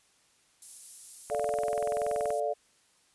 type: high-pass noise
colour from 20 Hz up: white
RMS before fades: -43 dBFS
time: 0.62-2.4 s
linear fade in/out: 2 ms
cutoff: 9800 Hz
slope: 12 dB/octave
type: click train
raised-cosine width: 0.5 ms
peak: -24 dBFS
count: 22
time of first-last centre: 1.3-2.305 s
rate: 20.9 Hz
type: chord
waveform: sine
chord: D minor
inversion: second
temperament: equal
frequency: 440 / 587.3 / 698.5 Hz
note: A4 / D5 / F5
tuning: 0 / 0 / 0 cents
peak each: -33 / -31 / -32 dBFS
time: 1.3-2.54 s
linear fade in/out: 20 ms
effects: white hiss -66 dBFS RMS until 3.14 s + resampled to 24000 Hz